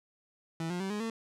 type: tone with pitch steps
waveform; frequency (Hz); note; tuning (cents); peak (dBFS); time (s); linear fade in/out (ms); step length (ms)
30% pulse; 163.7 / 177.49 / 192.44 / 208.6 / 226.2; E3 / F3 / G3 / G#3 / A3; -12 / +28 / -32 / +8 / +48; -30; 0.6-1.1; 2; 100
effects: low-pass 9000 Hz 12 dB/octave